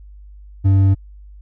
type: tone with hard clipping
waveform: sine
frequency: 97 Hz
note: G2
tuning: 18 cents flat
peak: -11 dBFS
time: 0.64-0.95 s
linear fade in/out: 20 ms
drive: 5 dB
effects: added 50 Hz sine -37 dBFS peak until 1.41 s